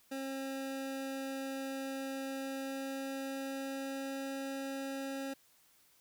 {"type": "tone with pitch glide", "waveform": "25% pulse", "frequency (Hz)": [269.3, 271.6], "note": ["C#4", "C#4"], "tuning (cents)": [-50, -35], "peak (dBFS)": -34, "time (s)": [0.11, 5.34], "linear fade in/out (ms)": 10, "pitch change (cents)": 15, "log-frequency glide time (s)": [2.31, 4.31], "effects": ["white hiss -67 dBFS RMS until 6 s"]}